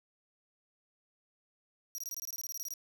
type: tone bursts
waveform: sawtooth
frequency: 5740 Hz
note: F8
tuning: 47 cents sharp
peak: -35 dBFS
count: 15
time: 1.95-2.738 s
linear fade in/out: 0 ms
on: 32 ms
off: 22 ms
effects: none